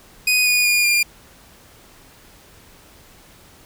sawtooth tone with pitch steps, 2489 / 2460 / 2432 / 2404 Hz, D#7 / D#7 / D#7 / D7, 0 / -20 / -40 / +40 cents, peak -11 dBFS, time 0.27-1.03 s, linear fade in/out 5 ms, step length 190 ms, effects pink hiss -48 dBFS RMS until 3.65 s

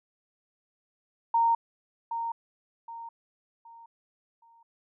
sine tone with echo, 924 Hz, A#5, 16 cents flat, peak -20 dBFS, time 1.34-1.55 s, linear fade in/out 5 ms, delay 770 ms, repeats 4, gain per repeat -9 dB, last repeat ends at 4.63 s, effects none

